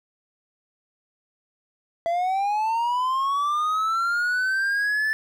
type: linear sweep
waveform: triangle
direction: up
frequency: 667 to 1760 Hz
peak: -19 dBFS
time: 2.06-5.13 s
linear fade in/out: 0 ms
effects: none